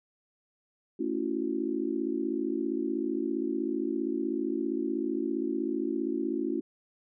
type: chord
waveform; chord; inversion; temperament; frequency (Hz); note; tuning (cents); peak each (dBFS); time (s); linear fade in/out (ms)
sine; F# minor seventh; first; just; 222 / 277.5 / 333 / 370; A3 / C#4 / E4 / F#4; +16 / +2 / +18 / 0; -37 / -32 / -32 / -35; 0.99-6.61; 10
effects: none

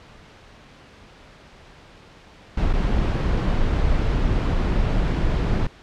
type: noise with dropouts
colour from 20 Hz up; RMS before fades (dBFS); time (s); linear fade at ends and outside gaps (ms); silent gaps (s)
brown; -20; 2.57-5.67; 5; 2.73-2.735
effects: pink hiss -47 dBFS RMS until 5.82 s + low-pass 4000 Hz 12 dB/octave

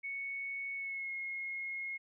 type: tone with pitch glide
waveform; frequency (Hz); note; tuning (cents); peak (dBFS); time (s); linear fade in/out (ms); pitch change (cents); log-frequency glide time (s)
sine; 2217 to 2158; C#7 to C#7; 0 to -47; -37; 0.03-1.98; 20; -47; 0.75-1.12
effects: none

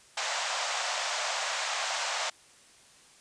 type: band-pass noise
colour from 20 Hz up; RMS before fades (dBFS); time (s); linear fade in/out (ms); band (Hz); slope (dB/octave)
pink; -32; 0.17-2.3; 5; 600 to 7800; 48
effects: white hiss -57 dBFS RMS until 3.2 s + resampled to 22050 Hz

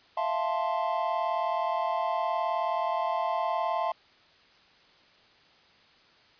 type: chord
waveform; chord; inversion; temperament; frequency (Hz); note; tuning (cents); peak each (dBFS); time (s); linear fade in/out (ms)
triangle; F major seventh; third; equal; 659.3 / 698.5 / 880 / 1046.5; E5 / F5 / A5 / C6; 0 / 0 / 0 / 0; -30; 0.17-3.92; 5
effects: white hiss -59 dBFS RMS until 6.39 s + resampled to 11025 Hz

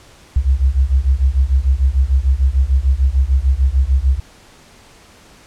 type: beating tone pair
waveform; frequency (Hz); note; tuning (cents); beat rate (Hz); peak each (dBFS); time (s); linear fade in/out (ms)
sine; 63.2 / 69.9; B1 / C#2; +41 / +15; 6.7; -14 / -14; 0.36-4.2; 5
effects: pink hiss -45 dBFS RMS until 5.46 s + low-pass 9000 Hz 12 dB/octave

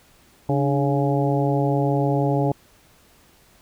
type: harmonic tone with a mistuned harmonic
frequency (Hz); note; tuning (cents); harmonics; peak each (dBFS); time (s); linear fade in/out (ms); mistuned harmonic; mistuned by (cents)
139.3; C#3; +9; 1 / 2 / 3 / 4 / 5 / 6; -21 / -24 / -26 / -27 / -28 / -29; 0.49-2.52; 2; 2; +81
effects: pink hiss -55 dBFS RMS until 3.61 s

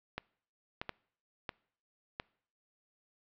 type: clicks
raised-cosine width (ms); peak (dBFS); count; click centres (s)
0.3; -20; 5; 0.18 / 0.815 / 0.893 / 1.492 / 2.199
effects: noise-tail reverb RT60 0.6 s tail -25 dB re dry + low-pass 4000 Hz 12 dB/octave

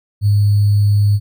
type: tone with sample-and-hold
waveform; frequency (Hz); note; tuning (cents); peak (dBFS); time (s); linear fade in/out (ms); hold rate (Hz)
sine; 102.6; G#2; -21; -9; 0.21-1.2; 50; 4410
effects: none

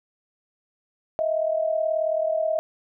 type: tone pair together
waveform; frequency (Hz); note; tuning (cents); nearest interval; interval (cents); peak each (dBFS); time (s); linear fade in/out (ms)
sine; 633 / 671.6; D#5 / E5; +30 / +32; minor second; 102; -22 / -27; 1.19-2.59; 0
effects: none

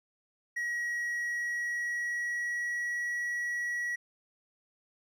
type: tone with pitch glide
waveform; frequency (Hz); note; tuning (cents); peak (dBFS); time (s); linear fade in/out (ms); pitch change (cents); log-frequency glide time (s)
triangle; 1908 to 1924.6; A#6 to B6; +40 to -45; -29; 0.56-3.96; 10; +15; 0.92-3.16
effects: none

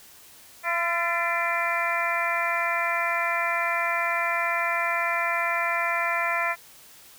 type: harmonic tone with a mistuned harmonic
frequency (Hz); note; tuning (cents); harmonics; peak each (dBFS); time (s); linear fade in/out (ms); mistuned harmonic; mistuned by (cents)
340; F4; -46; 2 / 3 / 4 / 5 / 6 / 7; -30 / -30 / -30 / -30 / -30 / -30; 0.63-6.56; 50; 5; +58
effects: white hiss -50 dBFS RMS until 7.18 s

